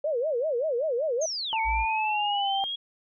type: tone with vibrato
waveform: sine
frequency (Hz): 547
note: C#5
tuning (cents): -23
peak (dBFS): -24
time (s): 0.04-1.26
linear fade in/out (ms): 5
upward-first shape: sine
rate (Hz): 5.2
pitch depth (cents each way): 280
type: linear two-way sweep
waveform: sine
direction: down then up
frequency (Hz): 6580 to 2200 to 3322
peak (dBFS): -29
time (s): 1.21-2.76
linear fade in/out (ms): 10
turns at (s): 1.6
type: tone with pitch glide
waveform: sine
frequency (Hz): 890 to 783.8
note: A5 to G5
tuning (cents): +20 to 0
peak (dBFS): -25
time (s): 1.53-2.64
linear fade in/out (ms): 0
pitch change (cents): -220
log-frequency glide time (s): 1.88-2.52
type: tone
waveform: sine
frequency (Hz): 57.4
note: A#1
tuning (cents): -26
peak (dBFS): -28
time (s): 1.64-1.86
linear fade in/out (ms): 50
effects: none